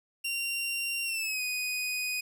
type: tone with pitch glide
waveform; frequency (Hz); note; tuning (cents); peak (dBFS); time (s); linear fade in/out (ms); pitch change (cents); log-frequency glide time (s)
sawtooth; 2763 to 2490; F7 to D#7; -19 to +1; -27; 0.24-2.21; 10; -180; 1.04-1.42
effects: 11-bit